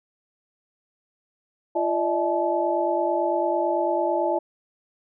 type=tone cluster; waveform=sine; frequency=343.7 / 592 / 641 / 862 Hz; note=F4 / D5 / E5 / A5; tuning=-28 / +14 / -49 / -36 cents; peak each=-26 dBFS; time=1.75-4.39 s; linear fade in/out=10 ms; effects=none